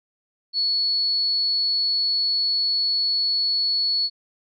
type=tone; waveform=sine; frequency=4400 Hz; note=C#8; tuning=14 cents flat; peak=-19 dBFS; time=0.53-4.1 s; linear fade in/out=50 ms; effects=none